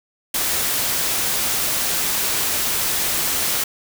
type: noise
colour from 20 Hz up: white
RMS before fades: -21 dBFS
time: 0.34-3.64 s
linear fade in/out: 5 ms
effects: none